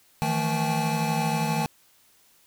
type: tone cluster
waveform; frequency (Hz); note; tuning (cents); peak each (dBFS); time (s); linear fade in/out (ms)
square; 157.4 / 169.8 / 221.9 / 789 / 859; D#3 / F3 / A3 / G5 / A5; +20 / -48 / +15 / +11 / -42; -28 / -34 / -31 / -33 / -30; 0.22-1.66; 0
effects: white hiss -60 dBFS RMS until 2.46 s